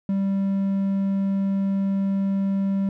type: tone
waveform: triangle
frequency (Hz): 195.6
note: G3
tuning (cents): -4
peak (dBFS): -18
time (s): 0.09-2.89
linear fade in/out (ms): 2
effects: none